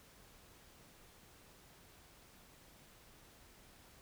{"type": "silence", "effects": ["pink hiss -62 dBFS RMS until 4.01 s"]}